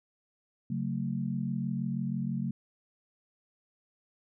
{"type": "chord", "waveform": "sine", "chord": "F# minor", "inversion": "second", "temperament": "equal with one note detuned", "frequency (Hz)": [138.59, 185, 224.4], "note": ["C#3", "F#3", "A3"], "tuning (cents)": [0, 0, 34], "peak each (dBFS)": -34, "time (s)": [0.7, 2.51], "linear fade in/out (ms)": 5, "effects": []}